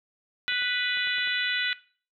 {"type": "harmonic tone", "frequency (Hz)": 493.9, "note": "B4", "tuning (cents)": 0, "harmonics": [3, 4, 5, 6, 7, 8], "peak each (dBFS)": [-30, -31, -32, -33, -33, -34], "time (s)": [0.48, 1.73], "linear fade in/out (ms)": 0}
{"type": "clicks", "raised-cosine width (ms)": 0.5, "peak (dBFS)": -31, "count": 6, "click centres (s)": [0.522, 0.622, 0.972, 1.072, 1.183, 1.274]}
{"effects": ["noise-tail reverb RT60 0.4 s tail -18 dB re dry"]}